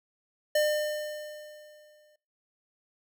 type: tone with exponential decay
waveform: square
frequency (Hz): 603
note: D5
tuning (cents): +46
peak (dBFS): -22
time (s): 0.55-2.16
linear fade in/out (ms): 5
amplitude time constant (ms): 350
effects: noise-tail reverb RT60 0.6 s tail -25 dB re dry